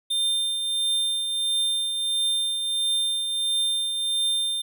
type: tone with tremolo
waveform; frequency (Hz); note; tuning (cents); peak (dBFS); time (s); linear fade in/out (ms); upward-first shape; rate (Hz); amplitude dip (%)
square; 3600; A7; +39; -21; 0.1-4.62; 10; triangle; 1.5; 45
effects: none